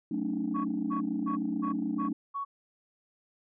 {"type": "chord", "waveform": "sine", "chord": "D# half-diminished seventh", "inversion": "first", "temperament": "equal with one note detuned", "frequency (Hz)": [185, 220, 277.2, 304], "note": ["F#3", "A3", "C#4", "D#4"], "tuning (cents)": [0, 0, 0, -40], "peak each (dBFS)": [-37, -33, -33, -33], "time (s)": [0.11, 2.13], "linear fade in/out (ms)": 5}
{"type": "tone bursts", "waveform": "sine", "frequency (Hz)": 1116, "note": "C#6", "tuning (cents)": 11, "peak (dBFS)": -31, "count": 6, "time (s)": [0.54, 2.45], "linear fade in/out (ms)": 20, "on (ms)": 110, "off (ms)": 250}
{"effects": ["tanh soft clip ceiling -21 dBFS"]}